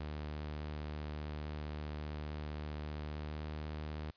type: tone with pitch glide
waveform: sawtooth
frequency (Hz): 75.3 to 76.31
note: D2 to D#2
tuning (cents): +44 to -33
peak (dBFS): -36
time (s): 0-4.11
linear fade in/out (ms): 5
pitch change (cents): +23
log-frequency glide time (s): 3.26-3.33
effects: white hiss -69 dBFS RMS until 4.16 s + resampled to 11025 Hz